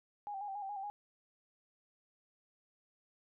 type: tone with vibrato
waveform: sine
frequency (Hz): 801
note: G5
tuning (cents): +37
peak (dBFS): -39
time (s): 0.27-0.9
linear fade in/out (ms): 0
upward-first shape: square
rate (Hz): 7.1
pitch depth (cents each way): 52
effects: none